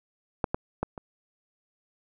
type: clicks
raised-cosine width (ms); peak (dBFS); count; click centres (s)
1; -10 / -12 / -13 / -24; 4; 0.442 / 0.545 / 0.83 / 0.978
effects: none